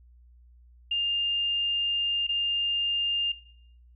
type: tone with dropouts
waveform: sine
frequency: 2808 Hz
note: F7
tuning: 9 cents sharp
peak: -24 dBFS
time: 0.91-3.32 s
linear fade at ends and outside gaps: 5 ms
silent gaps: 2.269-2.29 s
effects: noise-tail reverb RT60 0.7 s tail -19 dB re dry + added 60 Hz sine -52 dBFS peak until 3.95 s

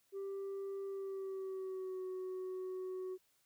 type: tone with pitch glide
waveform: sine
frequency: 392.4 to 371.9 Hz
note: G4 to F#4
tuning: +2 to +9 cents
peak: -37 dBFS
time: 0.12-3.18 s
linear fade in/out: 50 ms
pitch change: -93 cents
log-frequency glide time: 0.86-2.04 s
effects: tanh soft clip ceiling -39 dBFS + white hiss -75 dBFS RMS until 3.45 s

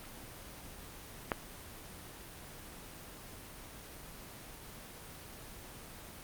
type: click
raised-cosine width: 0.5 ms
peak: -15 dBFS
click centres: 1.318 s
effects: pink hiss -49 dBFS RMS until 6.23 s + Opus 24 kbps

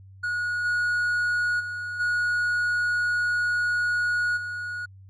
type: tone with level steps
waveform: triangle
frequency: 1452 Hz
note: F#6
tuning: 33 cents flat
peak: -23 / -20 / -28 / -20 / -28 dBFS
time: 0.23-4.86 s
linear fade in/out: 10 ms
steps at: 0.64 / 1.59 / 1.99 / 4.36 s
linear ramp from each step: 20 ms
effects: added 96 Hz sine -45 dBFS peak until 5.09 s + resampled to 24000 Hz

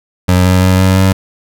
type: tone with pitch steps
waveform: 25% pulse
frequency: 91.1 / 92.11 / 93.12 / 94.15 / 95.19 Hz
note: F#2 / F#2 / F#2 / F#2 / F#2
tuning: -26 / -7 / +12 / +31 / +50 cents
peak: -3 dBFS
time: 0.28-1.13 s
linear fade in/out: 10 ms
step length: 170 ms
effects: none

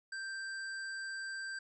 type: tone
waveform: square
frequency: 1571 Hz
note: G6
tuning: 3 cents sharp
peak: -40 dBFS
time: 0.12-1.59 s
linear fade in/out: 5 ms
effects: resampled to 22050 Hz

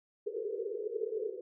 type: band-pass noise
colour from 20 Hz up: white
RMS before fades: -37 dBFS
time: 0.26-1.41 s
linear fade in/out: 5 ms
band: 390 to 470 Hz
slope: 96 dB/octave
effects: none

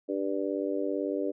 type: harmonic tone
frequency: 98 Hz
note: G2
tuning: in tune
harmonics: 3 / 4 / 5 / 6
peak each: -32 / -33 / -34 / -35 dBFS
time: 0.08-1.32 s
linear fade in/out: 20 ms
effects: none

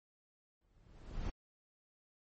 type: noise with exponential growth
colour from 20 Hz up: brown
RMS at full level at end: -36 dBFS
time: 0.61-1.3 s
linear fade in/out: 5 ms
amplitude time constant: 150 ms
effects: MP3 32 kbps

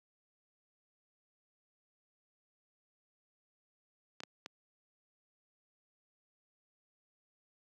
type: clicks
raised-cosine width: 0.2 ms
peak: -25 dBFS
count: 3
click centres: 4.204 / 4.235 / 4.461 s
effects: high-pass 200 Hz 12 dB/octave

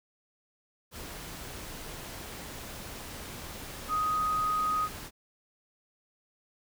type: tone in noise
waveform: sine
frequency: 1250 Hz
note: D#6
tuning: 8 cents sharp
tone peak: -26 dBFS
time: 3.88-4.89 s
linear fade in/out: 50 ms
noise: pink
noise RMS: -42 dBFS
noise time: 0.91-5.11 s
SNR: +13 dB
effects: none

